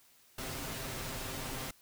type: noise with comb filter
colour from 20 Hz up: pink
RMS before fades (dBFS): -40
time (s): 0.38-1.71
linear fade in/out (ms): 5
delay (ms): 7.6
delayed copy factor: +0.55
effects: white hiss -64 dBFS RMS until 1.81 s